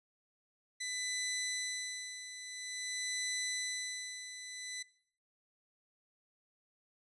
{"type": "tone with tremolo", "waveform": "15% pulse", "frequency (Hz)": 2000, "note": "B6", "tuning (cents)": 21, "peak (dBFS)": -28, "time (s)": [0.8, 4.83], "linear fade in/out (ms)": 10, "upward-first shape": "sine", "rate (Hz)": 0.49, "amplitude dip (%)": 70, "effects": ["noise-tail reverb RT60 0.6 s tail -20 dB re dry", "resampled to 24000 Hz"]}